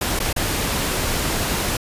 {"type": "noise with dropouts", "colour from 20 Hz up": "pink", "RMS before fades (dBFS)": -22, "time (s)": [0.01, 1.77], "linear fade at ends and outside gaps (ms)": 5, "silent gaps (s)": [[0.192, 0.2], [0.329, 0.362]], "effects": ["resampled to 32000 Hz"]}